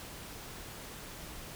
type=silence; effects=pink hiss -46 dBFS RMS until 1.55 s